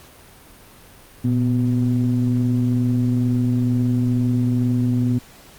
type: ring-modulated tone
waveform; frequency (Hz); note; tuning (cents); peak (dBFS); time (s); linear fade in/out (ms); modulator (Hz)
triangle; 64.7; C2; -19; -11; 1.24-5.19; 10; 183
effects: pink hiss -46 dBFS RMS until 5.58 s + Opus 48 kbps